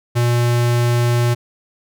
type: tone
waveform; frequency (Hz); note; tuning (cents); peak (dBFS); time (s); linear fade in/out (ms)
square; 120; B2; -49; -14; 0.15-1.35; 20
effects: none